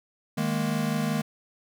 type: chord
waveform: square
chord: D# suspended fourth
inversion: none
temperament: equal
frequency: 155.56 / 207.7 / 233.1 Hz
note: D#3 / G#3 / A#3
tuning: 0 / 0 / 0 cents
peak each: -30 dBFS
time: 0.37-1.22 s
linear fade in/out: 10 ms
effects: none